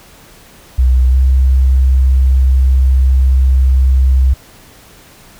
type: tone with pitch glide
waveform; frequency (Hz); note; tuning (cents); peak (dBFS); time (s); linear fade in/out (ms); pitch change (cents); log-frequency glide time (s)
sine; 63.3 to 65.31; B1 to C2; +43 to -3; -6; 0.78-4.34; 10; +54; 1.1-1.16
effects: pink hiss -41 dBFS RMS until 5.39 s